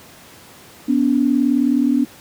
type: tone pair together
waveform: sine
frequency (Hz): 246.9 / 286.1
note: B3 / D4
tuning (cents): 0 / -45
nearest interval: minor third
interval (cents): 255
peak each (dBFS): -16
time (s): 0.88-2.05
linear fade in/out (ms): 10
effects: pink hiss -43 dBFS RMS until 2.2 s + high-pass 100 Hz 12 dB/octave